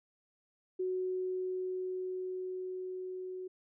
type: tone with level ramp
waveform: sine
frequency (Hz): 370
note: F#4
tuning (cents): 0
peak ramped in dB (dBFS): -31 to -39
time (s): 0.79-3.48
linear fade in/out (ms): 10
effects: none